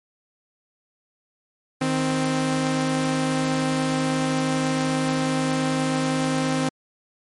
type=tone pair together; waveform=sawtooth; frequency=155.56 / 261.6 Hz; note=D#3 / C4; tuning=0 / 0 cents; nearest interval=major sixth; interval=900 cents; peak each=-22 / -18 dBFS; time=1.81-6.69 s; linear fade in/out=5 ms; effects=MP3 48 kbps